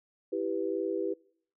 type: chord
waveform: sine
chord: E minor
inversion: none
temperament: equal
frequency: 329.6 / 392 / 493.9 Hz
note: E4 / G4 / B4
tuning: 0 / 0 / 0 cents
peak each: -34 / -32 / -34 dBFS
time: 0.32-1.14 s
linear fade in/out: 10 ms
effects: noise-tail reverb RT60 0.6 s tail -25 dB re dry